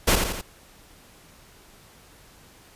pink noise with echo, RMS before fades -18 dBFS, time 0.07-0.16 s, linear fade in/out 10 ms, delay 85 ms, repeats 3, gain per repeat -5 dB, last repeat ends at 0.415 s, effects pink hiss -52 dBFS RMS until 2.75 s + resampled to 32000 Hz

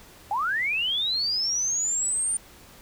sine linear sweep, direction up, 767 to 9070 Hz, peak -23 dBFS, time 0.31-2.37 s, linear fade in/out 2 ms, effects pink hiss -50 dBFS RMS until 2.81 s

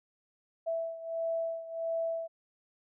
sine beating tone pair, 659.3 / 660.8 Hz, E5 / E5, 0 / +4 cents, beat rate 1.5 Hz, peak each -33 / -37 dBFS, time 0.66-2.28 s, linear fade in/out 20 ms, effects none

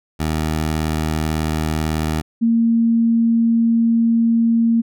15% pulse / sine tone pair in turn, 78.2 / 230 Hz, D#2 / A#3, +9 / -23 cents, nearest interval octave + perfect fifth, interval 1868 cents, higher second, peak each -12 dBFS, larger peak neither, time 0.19-2.22 / 2.41-4.82 s, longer second, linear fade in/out 20 ms, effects none

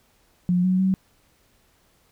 sine tone with pitch steps, 178.6 / 185.1 / 189.4 Hz, F3 / F#3 / F#3, +39 / +1 / +41 cents, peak -17 dBFS, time 0.49-0.94 s, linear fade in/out 0 ms, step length 150 ms, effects pink hiss -62 dBFS RMS until 2.11 s

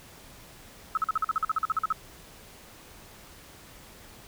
sine tone bursts, 1293 Hz, E6, 34 cents flat, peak -22 dBFS, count 15, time 0.95-1.925 s, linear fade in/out 2 ms, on 23 ms, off 45 ms, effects pink hiss -50 dBFS RMS until 4.27 s

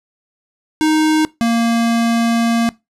square tone pair in turn, 311.1 / 231.7 Hz, D#4 / A#3, 0 / -10 cents, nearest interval perfect fourth, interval 510 cents, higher first, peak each -12 / -13 dBFS, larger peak first, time 0.81-1.25 / 1.41-2.69 s, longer second, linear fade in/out 0 ms, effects noise-tail reverb RT60 0.2 s tail -20 dB re dry + low-pass 10000 Hz 12 dB/octave

